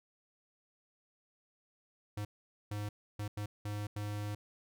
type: tone bursts at uneven times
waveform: square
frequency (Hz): 103.83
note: G#2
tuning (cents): 0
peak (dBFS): -37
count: 6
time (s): 2.17-2.25 / 2.71-2.89 / 3.19-3.28 / 3.37-3.46 / 3.65-3.87 / 3.96-4.35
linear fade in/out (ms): 5
effects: none